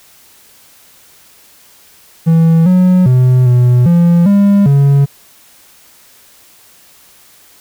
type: tone with pitch steps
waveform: triangle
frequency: 163.9 / 182.8 / 126.9 / 123.4 / 171.7 / 201 / 140.2 Hz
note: E3 / F#3 / B2 / B2 / F3 / G3 / C#3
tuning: -10 / -21 / +47 / -1 / -29 / +44 / +20 cents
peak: -3 dBFS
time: 2.26-5.06 s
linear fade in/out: 20 ms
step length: 400 ms
effects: white hiss -44 dBFS RMS until 7.6 s